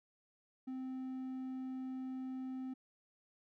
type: tone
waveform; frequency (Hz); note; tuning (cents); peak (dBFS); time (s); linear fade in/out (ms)
triangle; 259.8; C4; -12; -38; 0.67-2.74; 10
effects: none